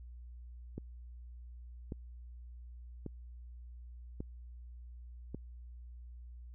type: click train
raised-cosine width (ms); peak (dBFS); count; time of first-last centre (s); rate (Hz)
3; -27; 5; 0.78-5.346; 0.876
effects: added 60 Hz sine -47 dBFS peak until 6.54 s